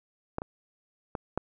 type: clicks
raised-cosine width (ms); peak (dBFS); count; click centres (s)
1; -16 / -21 / -18 / -14; 4; 0.384 / 0.419 / 1.152 / 1.376
effects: none